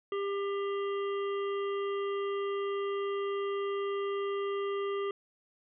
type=harmonic tone; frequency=398.7 Hz; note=G4; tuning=29 cents sharp; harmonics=1 / 3 / 5 / 7 / 8; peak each=-31 / -39 / -47 / -50 / -51 dBFS; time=0.12-5.11 s; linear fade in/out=2 ms; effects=none